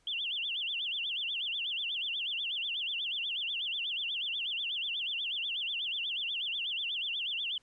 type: tone with vibrato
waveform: sine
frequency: 3100 Hz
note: G7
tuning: 20 cents flat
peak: -32 dBFS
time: 0.07-7.58 s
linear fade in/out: 2 ms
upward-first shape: sine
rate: 8.2 Hz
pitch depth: 240 cents each way
effects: pink hiss -70 dBFS RMS until 7.62 s + resampled to 22050 Hz